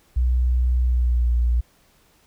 sine tone with pitch glide, 61.9 to 59.55 Hz, B1 to A#1, +5 to +38 cents, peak -16 dBFS, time 0.16-1.61 s, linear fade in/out 10 ms, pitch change -67 cents, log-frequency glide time 0.82-1.3 s, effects pink hiss -59 dBFS RMS until 2.26 s

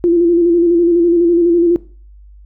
sine tone with vibrato, 342.8 Hz, F4, 32 cents flat, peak -8 dBFS, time 0.04-1.76 s, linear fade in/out 0 ms, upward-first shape square, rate 12 Hz, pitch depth 38 cents each way, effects noise-tail reverb RT60 0.4 s tail -19 dB re dry + added 50 Hz sine -37 dBFS peak until 2.45 s

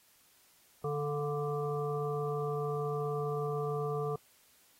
harmonic tone with a mistuned harmonic, 146.83 Hz, D3, in tune, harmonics 1 / 3 / 5 / 7 / 8, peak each -36 / -34 / -42 / -49 / -41 dBFS, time 0.84-4.16 s, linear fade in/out 5 ms, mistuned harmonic 5, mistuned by -38 cents, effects white hiss -65 dBFS RMS until 4.79 s + AAC 48 kbps

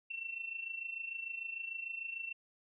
sine tone with amplitude modulation, 2701 Hz, E7, 42 cents sharp, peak -36 dBFS, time 0.1-2.33 s, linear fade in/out 10 ms, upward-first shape sine, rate 26.7 Hz, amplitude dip 70%, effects none

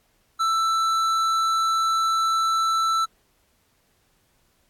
triangle tone with tanh clipping, 1327 Hz, E6, 11 cents sharp, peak -21 dBFS, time 0.39-3.06 s, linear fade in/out 20 ms, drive 16 dB, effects pink hiss -65 dBFS RMS until 4.69 s + AAC 64 kbps

